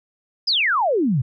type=exponential sweep; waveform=sine; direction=down; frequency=5260 to 114 Hz; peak=-16 dBFS; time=0.47-1.22 s; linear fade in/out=10 ms; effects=none